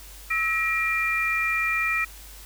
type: tone cluster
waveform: sine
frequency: 1302 / 1907 / 2385 Hz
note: E6 / A#6 / D7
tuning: -22 / +39 / +26 cents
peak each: -29 / -27 / -24 dBFS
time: 0.3-2.05 s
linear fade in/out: 10 ms
effects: added 50 Hz sine -44 dBFS peak until 2.45 s + white hiss -46 dBFS RMS until 2.45 s